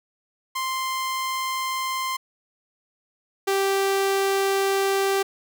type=tone pair in turn; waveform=sawtooth; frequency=1046.5 / 391.1 Hz; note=C6 / G4; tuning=0 / -4 cents; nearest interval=octave + perfect fourth; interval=1704 cents; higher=first; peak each=-21 / -16 dBFS; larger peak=second; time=0.55-2.17 / 3.47-5.23 s; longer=second; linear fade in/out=10 ms; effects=none